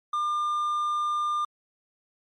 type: tone with hard clipping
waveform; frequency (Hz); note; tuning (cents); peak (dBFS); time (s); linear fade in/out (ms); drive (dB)
triangle; 1200; D6; +37; -25; 0.13-1.45; 5; 6
effects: MP3 48 kbps